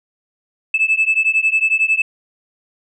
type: beating tone pair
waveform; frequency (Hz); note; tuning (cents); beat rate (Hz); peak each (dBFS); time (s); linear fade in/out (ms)
sine; 2614 / 2625; E7 / E7; -15 / -8; 11; -15; 0.74-2.02; 5
effects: tanh soft clip ceiling -7 dBFS